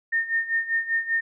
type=tone with tremolo; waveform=sine; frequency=1825 Hz; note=A#6; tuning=37 cents flat; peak=-19 dBFS; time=0.12-1.21 s; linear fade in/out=10 ms; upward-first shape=sine; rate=5.1 Hz; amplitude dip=80%; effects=none